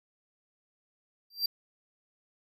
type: tone with exponential growth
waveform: square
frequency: 4713 Hz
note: D8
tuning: 5 cents sharp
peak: -23 dBFS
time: 1.3-1.46 s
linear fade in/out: 5 ms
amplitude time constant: 33 ms
effects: none